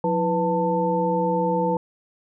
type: tone cluster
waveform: sine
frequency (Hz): 178.5 / 326.4 / 496 / 890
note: F3 / E4 / B4 / A5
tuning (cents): +38 / -17 / +7 / +20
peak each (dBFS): -25 / -29 / -23 / -24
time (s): 0.04-1.77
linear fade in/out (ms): 2
effects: none